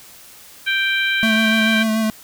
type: harmonic tone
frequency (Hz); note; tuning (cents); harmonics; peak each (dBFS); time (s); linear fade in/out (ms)
784; G5; 0; 2 / 3 / 4 / 5; -19 / -21 / -24 / -28; 0.66-1.84; 20
type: tone with vibrato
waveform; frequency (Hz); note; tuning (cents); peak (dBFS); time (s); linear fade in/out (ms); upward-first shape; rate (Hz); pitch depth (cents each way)
square; 220; A3; 0; -17; 1.23-2.1; 0; sine; 6.9; 23
effects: white hiss -43 dBFS RMS until 2.23 s